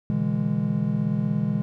triangle chord, E dominant seventh, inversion second, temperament just, 123.61 / 148.33 / 164.81 / 206 Hz, B2 / D3 / E3 / G#3, +2 / +18 / 0 / -14 cents, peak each -27 / -26 / -26 / -23 dBFS, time 0.1-1.62 s, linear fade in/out 0 ms, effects none

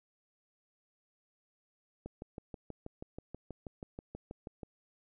click train, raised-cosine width 2 ms, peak -29 dBFS, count 17, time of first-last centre 2.06-4.632 s, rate 6.22 Hz, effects none

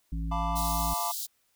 harmonic tone, 55 Hz, A1, in tune, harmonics 1 / 3 / 5, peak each -30 / -36 / -42 dBFS, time 0.12-0.94 s, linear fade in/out 5 ms
triangle chord, B half-diminished seventh, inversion second, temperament equal with one note detuned, 695.2 / 880 / 987.8 / 1174.7 Hz, F5 / A5 / B5 / D6, -8 / 0 / 0 / 0 cents, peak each -33 dBFS, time 0.31-1.12 s, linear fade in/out 10 ms
white high-pass noise, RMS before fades -35 dBFS, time 0.55-1.27 s, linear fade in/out 20 ms, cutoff 3500 Hz, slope 48 dB/octave
effects white hiss -71 dBFS RMS until 1.55 s

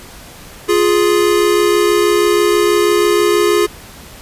square tone pair together, 350 / 416.2 Hz, F4 / G#4, +4 / +4 cents, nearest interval minor third, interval 300 cents, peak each -14 / -13 dBFS, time 0.68-3.67 s, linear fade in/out 20 ms, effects pink hiss -36 dBFS RMS until 4.21 s + resampled to 32000 Hz

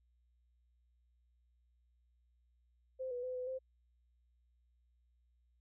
sine tone with pitch steps, 519 / 490.4 / 508 / 503 / 521 Hz, C5 / B4 / B4 / B4 / C5, -14 / -12 / +49 / +32 / -7 cents, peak -38 dBFS, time 2.99-3.59 s, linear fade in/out 20 ms, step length 120 ms, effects added 60 Hz sine -70 dBFS peak until 5.6 s

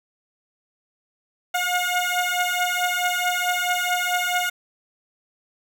15% pulse beating tone pair, 716 / 720.6 Hz, F5 / F#5, +43 / -46 cents, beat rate 4.6 Hz, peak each -17 / -18 dBFS, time 1.54-4.5 s, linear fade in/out 10 ms, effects none

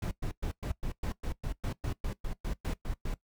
brown noise bursts, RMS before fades -33 dBFS, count 16, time 0.02-3.142 s, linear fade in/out 5 ms, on 92 ms, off 110 ms, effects noise-tail reverb RT60 0.1 s tail -18 dB re dry

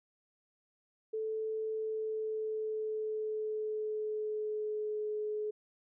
sine tone with pitch glide, 438.1 to 424.6 Hz, A4 to G#4, -7 to +38 cents, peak -33 dBFS, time 1.13-5.51 s, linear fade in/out 10 ms, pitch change -55 cents, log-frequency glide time 1.69-5.06 s, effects none

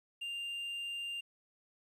triangle tone, 2794 Hz, F7, in tune, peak -36 dBFS, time 0.21-1.21 s, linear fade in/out 10 ms, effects resampled to 32000 Hz + 12-bit

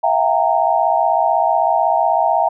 sine tone cluster, 656 / 712 / 798 / 923 Hz, E5 / F5 / G5 / A#5, -9 / +33 / +31 / -17 cents, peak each -18 dBFS, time 0.03-2.49 s, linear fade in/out 10 ms, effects none

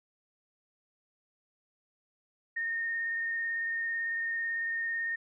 sine tone with vibrato, 1837 Hz, A#6, 26 cents flat, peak -30 dBFS, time 2.56-5.16 s, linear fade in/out 10 ms, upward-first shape square, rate 18 Hz, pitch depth 11 cents each way, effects none

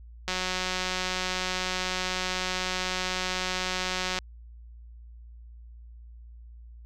click train, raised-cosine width 0.2 ms, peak -12 dBFS, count 720, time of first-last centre 0.28-4.188 s, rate 184 Hz, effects added 58 Hz sine -44 dBFS peak until 6.85 s

